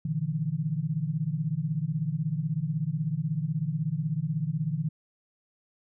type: tone cluster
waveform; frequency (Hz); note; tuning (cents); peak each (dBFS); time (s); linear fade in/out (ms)
sine; 119.3 / 148.7 / 164.9; A#2 / D3 / E3; +41 / +22 / +1; -38 / -29 / -30; 0.05-4.89; 5
effects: none